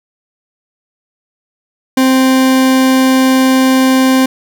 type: tone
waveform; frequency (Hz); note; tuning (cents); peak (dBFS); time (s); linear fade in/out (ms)
40% pulse; 261.6; C4; 0; -6; 1.97-4.26; 5
effects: none